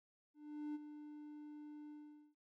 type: tone with ADSR envelope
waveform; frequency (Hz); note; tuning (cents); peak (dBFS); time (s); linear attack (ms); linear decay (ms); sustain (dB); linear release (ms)
triangle; 298.3; D4; +27; -38; 0.34-2.35; 410; 26; -10; 450
effects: none